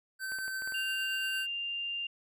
square tone with tremolo, 1543 Hz, G6, 28 cents flat, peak -34 dBFS, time 0.19-1.47 s, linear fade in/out 50 ms, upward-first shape triangle, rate 8.7 Hz, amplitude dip 25%
clicks, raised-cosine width 0.5 ms, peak -33 dBFS, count 6, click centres 0.32 / 0.387 / 0.48 / 0.621 / 0.675 / 0.722 s
sine tone, 2794 Hz, F7, in tune, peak -33 dBFS, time 0.74-2.07 s, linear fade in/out 5 ms
effects none

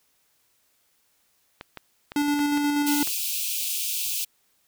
clicks, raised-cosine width 0.3 ms, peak -20 dBFS, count 6, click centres 1.611 / 1.773 / 2.119 / 2.392 / 2.574 / 3.074 s
square tone with tremolo, 290.7 Hz, D4, 18 cents flat, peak -21 dBFS, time 2.16-3.03 s, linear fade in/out 2 ms, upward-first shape square, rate 8.3 Hz, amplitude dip 25%
white high-pass noise, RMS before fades -28 dBFS, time 2.86-4.25 s, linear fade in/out 10 ms, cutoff 2400 Hz, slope 96 dB/octave
effects white hiss -67 dBFS RMS until 4.67 s

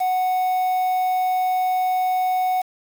triangle tone with quantisation, 740 Hz, F#5, in tune, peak -16 dBFS, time 0-2.62 s, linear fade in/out 10 ms, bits 6, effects none

